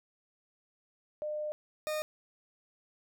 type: tone pair in turn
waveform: sine / 40% pulse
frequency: 604 / 613.5 Hz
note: D5 / D#5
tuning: +48 / -25 cents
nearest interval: unison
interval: 27 cents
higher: second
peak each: -33 / -31 dBFS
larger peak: second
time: 1.22-1.52 / 1.87-2.02 s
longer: first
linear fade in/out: 0 ms
effects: none